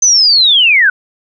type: linear sweep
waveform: sine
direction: down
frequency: 6200 to 1448 Hz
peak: -5 dBFS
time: 0.02-0.9 s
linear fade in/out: 5 ms
effects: none